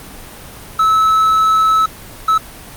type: tone bursts at uneven times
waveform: triangle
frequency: 1300 Hz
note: E6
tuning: 24 cents flat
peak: -7 dBFS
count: 2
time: 0.79-1.86 / 2.28-2.38 s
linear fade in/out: 5 ms
effects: pink hiss -34 dBFS RMS until 2.76 s + Opus 32 kbps